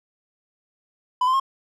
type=tone with pitch steps; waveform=triangle; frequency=1000 / 1036.5 / 1074.3 Hz; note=B5 / C6 / C6; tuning=+21 / -17 / +45 cents; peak=-15 dBFS; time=1.21-1.399 s; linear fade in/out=5 ms; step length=63 ms; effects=none